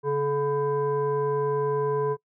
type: tone with frequency modulation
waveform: sine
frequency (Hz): 430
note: A4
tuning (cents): -40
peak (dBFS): -22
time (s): 0.03-2.17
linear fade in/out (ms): 50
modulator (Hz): 570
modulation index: 0.76
effects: noise-tail reverb RT60 0.1 s tail -23 dB re dry